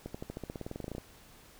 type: accelerating click train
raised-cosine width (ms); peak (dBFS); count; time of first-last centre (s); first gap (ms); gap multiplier
2; -25; 18; 0.06-0.982; 85; 0.94
effects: pink hiss -57 dBFS RMS until 1.59 s